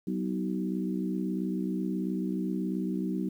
harmonic tone with a mistuned harmonic, 63 Hz, B1, 35 cents sharp, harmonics 3 / 4 / 5 / 6, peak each -31 / -35 / -34 / -40 dBFS, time 0.07-3.29 s, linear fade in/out 5 ms, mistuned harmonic 4, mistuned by -31 cents, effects 10-bit

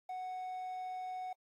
triangle tone with quantisation, 740 Hz, F#5, in tune, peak -37 dBFS, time 0.09-1.33 s, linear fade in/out 5 ms, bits 11, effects AAC 48 kbps

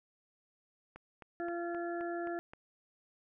click train, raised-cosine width 0.5 ms, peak -34 dBFS, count 7, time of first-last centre 0.96-2.535 s, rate 3.81 Hz
harmonic tone, 343.5 Hz, F4, 29 cents flat, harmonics 1 / 2 / 4 / 5, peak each -37 / -40 / -47 / -47 dBFS, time 1.4-2.39 s, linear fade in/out 0 ms
effects none

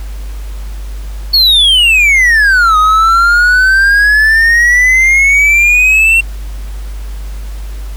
triangle exponential two-way sweep, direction down then up, 4435 to 1244.5 to 2730 Hz, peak -3 dBFS, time 1.33-6.21 s, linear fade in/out 10 ms, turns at 2.77 s, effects added 50 Hz sine -19 dBFS peak until 7.96 s + pink hiss -37 dBFS RMS until 7.96 s

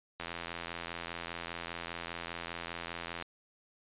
click train, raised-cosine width 0.3 ms, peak -22 dBFS, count 258, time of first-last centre 0.2-3.224 s, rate 85 Hz, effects resampled to 8000 Hz

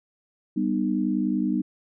sine chord, G augmented, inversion none, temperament equal with one note detuned, 196 / 246.9 / 306 Hz, G3 / B3 / D#4, 0 / 0 / -29 cents, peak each -26 dBFS, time 0.56-1.62 s, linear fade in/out 10 ms, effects none

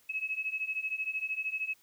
sine beating tone pair, 2565 / 2578 Hz, E7 / E7, -48 / -39 cents, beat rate 13 Hz, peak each -36 / -34 dBFS, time 0.09-1.74 s, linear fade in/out 10 ms, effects white hiss -65 dBFS RMS until 1.82 s

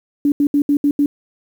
sine tone bursts at uneven times, 287.9 Hz, D4, 34 cents flat, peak -11 dBFS, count 6, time 0.25-0.32 / 0.4-0.47 / 0.54-0.62 / 0.69-0.77 / 0.84-0.91 / 0.99-1.06 s, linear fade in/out 2 ms, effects 7-bit

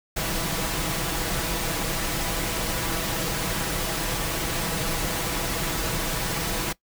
pink noise with comb filter, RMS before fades -27 dBFS, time 0.16-6.73 s, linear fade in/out 10 ms, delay 6.1 ms, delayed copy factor +0.55, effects noise-tail reverb RT60 0.1 s tail -20 dB re dry

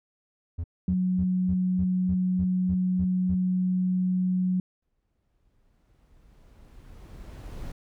triangle tone bursts, 84 Hz, E2, 33 cents sharp, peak -26 dBFS, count 10, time 0.58-3.35 s, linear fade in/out 10 ms, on 61 ms, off 240 ms
sine tone, 183.6 Hz, F#3, 13 cents flat, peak -22 dBFS, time 0.88-4.6 s, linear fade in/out 2 ms
brown noise with exponential growth, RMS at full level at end -36 dBFS, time 4.82-7.72 s, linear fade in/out 5 ms, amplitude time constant 630 ms
effects none

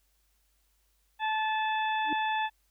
harmonic tone, 870 Hz, A5, 20 cents flat, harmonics 1 / 2 / 3 / 4, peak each -28 / -34 / -38 / -40 dBFS, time 1.19-2.5 s, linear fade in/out 50 ms
sine tone with exponential growth, 302.7 Hz, D#4, 48 cents flat, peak -28 dBFS, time 2.03-2.13 s, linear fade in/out 2 ms, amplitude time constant 21 ms
effects added 50 Hz sine -70 dBFS peak until 2.7 s + white hiss -73 dBFS RMS until 2.7 s

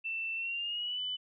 sine tone with pitch glide, 2673 to 3000 Hz, E7 to F#7, +23 to +23 cents, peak -33 dBFS, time 0.04-1.17 s, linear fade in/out 20 ms, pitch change +200 cents, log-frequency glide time 0.35-1 s, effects none

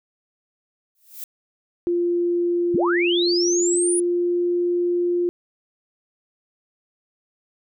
violet noise with exponential growth, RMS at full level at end -30 dBFS, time 0.95-1.24 s, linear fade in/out 2 ms, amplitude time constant 63 ms
sine tone with pitch glide, 347.8 to 350.8 Hz, F4 to F4, -7 to +8 cents, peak -18 dBFS, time 1.87-5.29 s, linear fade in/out 0 ms, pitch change +15 cents, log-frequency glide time 2.8-4.45 s
sine linear sweep, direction up, 107.5 to 9900 Hz, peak -21 dBFS, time 2.74-4 s, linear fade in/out 5 ms
effects none

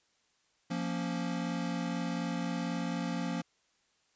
square chord, Bb minor, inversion second, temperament equal, 174.61 / 233.1 / 277.2 Hz, F3 / Bb3 / Db4, 0 / 0 / 0 cents, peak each -36 / -38 / -39 dBFS, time 0.7-3.42 s, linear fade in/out 10 ms, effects white hiss -72 dBFS RMS until 4.15 s + resampled to 16000 Hz

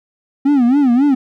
triangle tone with vibrato, 262.8 Hz, C4, 8 cents sharp, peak -7 dBFS, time 0.45-1.15 s, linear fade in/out 10 ms, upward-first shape sine, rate 3.7 Hz, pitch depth 190 cents each way, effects none

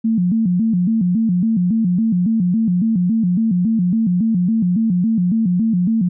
sine tone with vibrato, 200 Hz, G3, 35 cents sharp, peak -13 dBFS, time 0.04-6.09 s, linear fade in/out 10 ms, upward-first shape square, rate 3.6 Hz, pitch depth 200 cents each way, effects none

